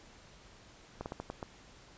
slowing click train, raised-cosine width 1 ms, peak -24 dBFS, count 6, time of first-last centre 1.01-1.428 s, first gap 49 ms, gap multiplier 1.27, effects pink hiss -57 dBFS RMS until 1.97 s + resampled to 16000 Hz

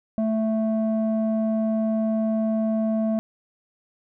square tone with low-pass filter, 220 Hz, A3, in tune, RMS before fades -23 dBFS, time 0.18-3.19 s, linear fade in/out 0 ms, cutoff 540 Hz, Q 4.9, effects none

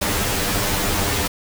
pink noise with comb filter, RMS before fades -21 dBFS, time 0.01-1.28 s, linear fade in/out 10 ms, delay 10 ms, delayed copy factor +0.8, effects none

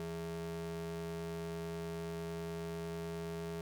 square ring-modulated tone, 123.2 Hz, B2, 4 cents flat, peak -37 dBFS, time 0-3.61 s, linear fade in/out 0 ms, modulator 291 Hz, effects none

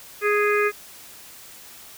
harmonic tone with a mistuned harmonic, 415.3 Hz, G#4, in tune, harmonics 1 / 3 / 4 / 5 / 6, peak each -20 / -25 / -26 / -27 / -28 dBFS, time 0.21-0.72 s, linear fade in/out 50 ms, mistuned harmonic 6, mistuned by -15 cents, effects white hiss -44 dBFS RMS until 1.97 s

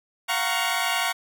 15% pulse chord, Gb major seventh, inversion third, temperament equal with one note detuned, 698.5 / 749.9 / 932.3 / 1108.7 Hz, F5 / Gb5 / Bb5 / Db6, 0 / +23 / 0 / 0 cents, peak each -22 dBFS, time 0.28-1.13 s, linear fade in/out 20 ms, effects none

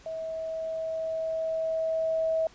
sine tone with level ramp, 645 Hz, E5, 38 cents flat, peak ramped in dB -32 to -23 dBFS, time 0.06-2.47 s, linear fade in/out 2 ms, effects pink hiss -55 dBFS RMS until 2.54 s + resampled to 16000 Hz

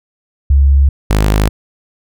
sine / sawtooth tone pair in turn, 69.3 / 51.92 Hz, C#2 / G#1, 0 / 0 cents, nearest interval perfect fourth, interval 500 cents, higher first, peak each -5 dBFS, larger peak neither, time 0.5-0.89 / 1.1-1.49 s, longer neither, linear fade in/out 5 ms, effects none

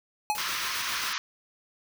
square tone with exponential decay, 844 Hz, G#5, 28 cents sharp, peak -21 dBFS, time 0.3-0.44 s, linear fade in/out 0 ms, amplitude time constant 29 ms
white noise with tremolo, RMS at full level -36 dBFS, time 0.35-1.13 s, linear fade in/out 0 ms, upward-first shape square, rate 7.5 Hz, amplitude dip 35%
pink band-pass noise, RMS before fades -32 dBFS, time 0.38-1.18 s, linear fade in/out 0 ms, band 980 to 6400 Hz, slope 96 dB/octave
effects none

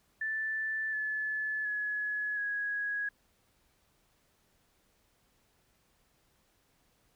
sine tone with pitch steps, 1760 / 1726.8 / 1694.2 / 1662.2 Hz, A6 / A6 / G#6 / G#6, 0 / -33 / +34 / +1 cents, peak -31 dBFS, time 0.21-3.09 s, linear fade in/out 5 ms, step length 720 ms, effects pink hiss -71 dBFS RMS until 7.15 s

